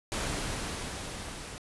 pink noise with level ramp, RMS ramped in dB -32 to -42 dBFS, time 0.12-1.58 s, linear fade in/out 0 ms, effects resampled to 24000 Hz

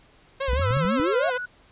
sawtooth tone with vibrato, 523.3 Hz, C5, in tune, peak -21 dBFS, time 0.4-1.38 s, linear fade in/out 10 ms, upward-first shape sine, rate 6.1 Hz, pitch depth 100 cents each way
sine exponential sweep, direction up, 55 to 740 Hz, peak -22 dBFS, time 0.48-1.3 s, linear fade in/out 5 ms
clicks, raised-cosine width 5 ms, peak -22 dBFS, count 6, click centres 0.533 / 0.595 / 0.708 / 0.77 / 0.85 / 0.999 s
sine tone with pitch glide, 1318 to 1470.9 Hz, E6 to F#6, -1 to -11 cents, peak -29 dBFS, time 0.61-1.46 s, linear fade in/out 10 ms, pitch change +190 cents, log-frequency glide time 1.06-1.28 s
effects pink hiss -56 dBFS RMS until 1.71 s + resampled to 8000 Hz

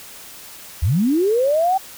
sine linear sweep, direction up, 64.7 to 784 Hz, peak -14 dBFS, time 0.82-1.78 s, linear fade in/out 10 ms, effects white hiss -39 dBFS RMS until 1.97 s

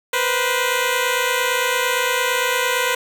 10% pulse tone pair together, 484.7 / 513.5 Hz, B4 / C5, -32 / -33 cents, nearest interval minor second, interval 99 cents, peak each -12 dBFS, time 0.13-2.95 s, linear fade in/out 5 ms, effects 7-bit

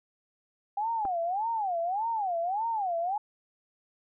sine tone with vibrato, 787 Hz, G5, 7 cents sharp, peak -27 dBFS, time 0.77-3.18 s, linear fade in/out 5 ms, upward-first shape sine, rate 1.7 Hz, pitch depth 280 cents each way
clicks, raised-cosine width 1 ms, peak -26 dBFS, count 2, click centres 1.051 / 1.054 s
effects none

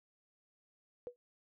sine tone with exponential decay, 488.5 Hz, B4, 19 cents flat, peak -36 dBFS, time 1.07-1.16 s, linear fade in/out 0 ms, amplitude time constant 18 ms, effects none

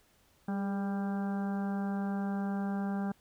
harmonic tone with a mistuned harmonic, 197.8 Hz, G3, 16 cents sharp, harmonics 1 / 2 / 3 / 4 / 5 / 6 / 7 / 8, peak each -31 / -45 / -47 / -42 / -52 / -52 / -51 / -50 dBFS, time 0.48-3.12 s, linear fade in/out 5 ms, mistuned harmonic 2, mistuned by +49 cents, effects pink hiss -67 dBFS RMS until 3.2 s

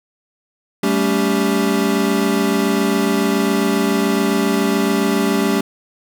square tone cluster, 194.7 / 221.9 / 283.3 / 392.2 Hz, G3 / A3 / C#4 / G4, -12 / +15 / +38 / +1 cents, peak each -21 dBFS, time 0.83-5.61 s, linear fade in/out 5 ms, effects none

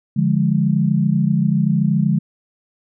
sine chord, D diminished, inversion none, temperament equal, 146.83 / 174.61 / 207.7 Hz, D3 / F3 / Ab3, 0 / 0 / 0 cents, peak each -18 dBFS, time 0.16-2.19 s, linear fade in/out 10 ms, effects none

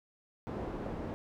white low-pass noise, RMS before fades -39 dBFS, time 0.47-1.14 s, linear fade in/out 0 ms, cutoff 490 Hz, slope 12 dB/octave, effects none

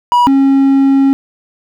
triangle tone pair in turn, 971 / 272.5 Hz, B5 / C#4, -30 / -29 cents, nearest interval octave + minor seventh, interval 2199 cents, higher first, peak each -4 / -4 dBFS, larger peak neither, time 0.12-0.27 / 0.27-1.13 s, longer second, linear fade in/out 0 ms, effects none

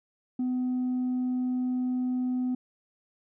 triangle tone with tanh clipping, 252.1 Hz, B3, 36 cents sharp, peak -26 dBFS, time 0.39-2.55 s, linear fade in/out 5 ms, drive 6 dB, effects none

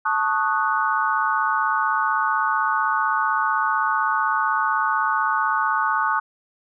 sine chord, D# half-diminished seventh, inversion second, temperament equal, 880 / 1108.7 / 1244.5 / 1480 Hz, A5 / C#6 / D#6 / F#6, 0 / 0 / 0 / 0 cents, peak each -24 dBFS, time 0.05-6.2 s, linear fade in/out 10 ms, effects none

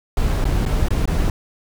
brown noise with dropouts, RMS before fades -18 dBFS, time 0.17-1.3 s, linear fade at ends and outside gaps 2 ms, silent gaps 0.443-0.452 / 0.653-0.661 / 0.885-0.905 / 1.056-1.075 s, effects none

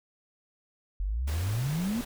sine exponential sweep, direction up, 43.77 to 246.9 Hz, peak -27 dBFS, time 1-2.01 s, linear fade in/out 0 ms
pink noise, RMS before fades -40 dBFS, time 1.27-2.05 s, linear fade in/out 10 ms
effects none

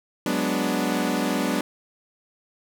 sawtooth chord, G# half-diminished seventh, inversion third, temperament equal, 185 / 207.7 / 246.9 / 293.7 Hz, F#3 / G#3 / B3 / D4, 0 / 0 / 0 / 0 cents, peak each -25 / -25 / -23 / -23 dBFS, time 0.26-1.61 s, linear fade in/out 2 ms, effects none

